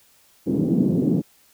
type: band-pass noise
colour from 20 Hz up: pink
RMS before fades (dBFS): -20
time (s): 0.46-1.22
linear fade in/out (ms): 20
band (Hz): 170 to 330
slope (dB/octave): 24
effects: white hiss -57 dBFS RMS until 1.53 s